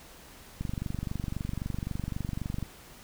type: click train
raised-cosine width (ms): 5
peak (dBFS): -20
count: 49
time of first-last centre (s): 0.61-2.627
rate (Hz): 23.8
effects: pink hiss -51 dBFS RMS until 3.03 s